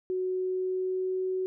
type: tone with pitch glide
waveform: sine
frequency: 370 to 373.4 Hz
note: F#4 to F#4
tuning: 0 to +16 cents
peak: -27 dBFS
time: 0.1-1.46 s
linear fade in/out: 0 ms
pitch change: +16 cents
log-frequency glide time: 0.22-1.23 s
effects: none